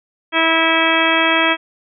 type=harmonic tone; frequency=325.8 Hz; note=E4; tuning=20 cents flat; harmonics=1 / 2 / 3 / 4 / 5 / 6 / 7 / 8 / 10; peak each=-21 / -21 / -21 / -21 / -21 / -21 / -21 / -21 / -21 dBFS; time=0.32-1.57 s; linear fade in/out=50 ms; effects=none